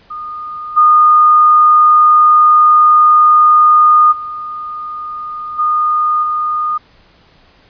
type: tone with level steps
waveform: sine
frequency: 1225 Hz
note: D#6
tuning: 27 cents flat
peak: -22 / -4 / -21 / -10 / -13 dBFS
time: 0.1-6.78 s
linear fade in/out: 10 ms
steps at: 0.76 / 4.11 / 5.58 / 6.22 s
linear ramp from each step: 20 ms
effects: pink hiss -48 dBFS RMS until 7.69 s + resampled to 11025 Hz